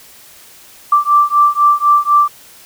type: beating tone pair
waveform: sine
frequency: 1171 / 1175 Hz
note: D6 / D6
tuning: -5 / +1 cents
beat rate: 4 Hz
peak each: -11 dBFS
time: 0.92-2.28 s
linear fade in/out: 5 ms
effects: white hiss -41 dBFS RMS until 2.65 s